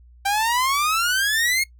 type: exponential sweep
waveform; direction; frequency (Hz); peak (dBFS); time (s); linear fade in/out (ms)
sawtooth; up; 780 to 2184; -15; 0.25-1.64; 10
effects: noise-tail reverb RT60 0.1 s tail -20 dB re dry + added 60 Hz sine -46 dBFS peak until 1.79 s